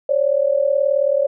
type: tone pair together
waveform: sine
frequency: 542 / 580.7 Hz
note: C#5 / D5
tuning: -39 / -20 cents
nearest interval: minor second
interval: 119 cents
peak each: -17 dBFS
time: 0.09-1.27 s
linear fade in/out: 5 ms
effects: none